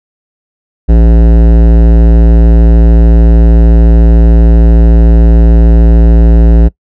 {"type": "tone with hard clipping", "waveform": "sine", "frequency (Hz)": 56.7, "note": "A#1", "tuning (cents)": -47, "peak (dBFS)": -3, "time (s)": [0.88, 6.69], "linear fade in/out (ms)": 20, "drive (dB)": 16, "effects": ["noise-tail reverb RT60 0.1 s tail -21 dB re dry"]}